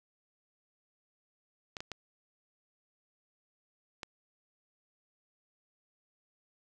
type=clicks; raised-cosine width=0.2 ms; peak=-22 dBFS; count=4; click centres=1.768 / 1.805 / 1.917 / 4.032 s; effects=none